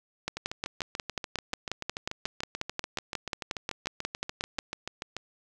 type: two click trains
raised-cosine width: 0.2 ms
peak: -17 / -13 dBFS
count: 34 / 25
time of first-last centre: 0.37-5.167 / 0.28-4.589 s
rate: 6.88 / 5.57 Hz
effects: none